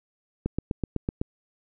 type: click train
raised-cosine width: 3 ms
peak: -13 dBFS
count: 7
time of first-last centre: 0.46-1.215 s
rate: 7.95 Hz
effects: none